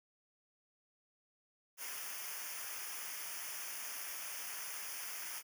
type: noise with comb filter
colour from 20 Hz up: white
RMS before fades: -44 dBFS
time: 1.77-5.43 s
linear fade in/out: 50 ms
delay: 0.25 ms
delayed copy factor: -0.9
effects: none

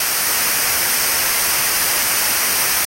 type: noise with comb filter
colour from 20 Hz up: white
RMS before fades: -17 dBFS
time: 0-2.85 s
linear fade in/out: 2 ms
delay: 0.27 ms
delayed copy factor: -0.5
effects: AAC 48 kbps

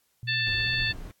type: tone with vibrato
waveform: sine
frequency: 116.54 Hz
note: A#2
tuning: in tune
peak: -34 dBFS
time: 0.23-0.91 s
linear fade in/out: 0 ms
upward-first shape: sine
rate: 2.4 Hz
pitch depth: 110 cents each way
type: harmonic tone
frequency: 885 Hz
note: A5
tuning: 10 cents sharp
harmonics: 2 / 3 / 4 / 5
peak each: -28 / -30 / -31 / -32 dBFS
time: 0.27-0.93 s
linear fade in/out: 20 ms
type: noise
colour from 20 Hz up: brown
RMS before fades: -39 dBFS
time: 0.47-1.11 s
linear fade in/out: 0 ms
effects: white hiss -70 dBFS RMS until 1.2 s + AAC 64 kbps

